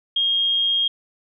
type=tone; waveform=sine; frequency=3242 Hz; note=G#7; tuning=42 cents flat; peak=-17 dBFS; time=0.16-0.88 s; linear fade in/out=5 ms; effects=none